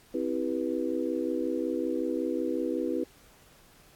sine chord, C major seventh, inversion none, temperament just, 261.6 / 327 / 392.4 / 490.5 Hz, C4 / E4 / G4 / B4, 0 / -14 / +2 / -12 cents, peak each -33 / -31 / -35 / -33 dBFS, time 0.14-3.04 s, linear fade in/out 5 ms, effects pink hiss -58 dBFS RMS until 3.95 s + AAC 64 kbps

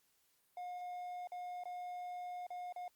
triangle tone with dropouts, 717 Hz, F5, 45 cents sharp, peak -40 dBFS, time 0.57-2.88 s, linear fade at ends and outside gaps 2 ms, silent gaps 1.273-1.319 / 1.637-1.655 / 2.467-2.504 / 2.725-2.761 s, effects white hiss -75 dBFS RMS until 2.95 s + Opus 48 kbps

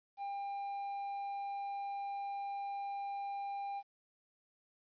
triangle tone, 799 Hz, G5, 33 cents sharp, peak -36 dBFS, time 0.17-3.83 s, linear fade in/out 50 ms, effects resampled to 11025 Hz + 12-bit

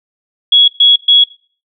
sine tone bursts, 3345 Hz, G#7, 12 cents sharp, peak -4 dBFS, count 3, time 0.52-1.24 s, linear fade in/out 5 ms, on 160 ms, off 120 ms, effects noise-tail reverb RT60 0.4 s tail -20 dB re dry

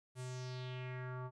square tone with low-pass filter sweep, 127 Hz, B2, 49 cents sharp, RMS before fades -44 dBFS, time 0.15-1.31 s, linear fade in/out 50 ms, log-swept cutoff 9700 to 1000 Hz, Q 3.1, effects none

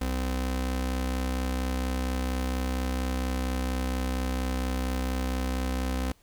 sawtooth tone pair together, 64.3 / 128.6 Hz, C2 / C3, -30 / -30 cents, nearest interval octave, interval 1200 cents, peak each -23 / -28 dBFS, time 0.01-6.12 s, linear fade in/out 5 ms, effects pink hiss -63 dBFS RMS until 6.22 s

